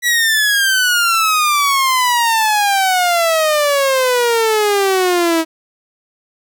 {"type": "exponential sweep", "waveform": "sawtooth", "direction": "down", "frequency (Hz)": [1957, 320], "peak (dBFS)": -8, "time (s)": [0.02, 5.45], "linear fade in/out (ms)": 50, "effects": []}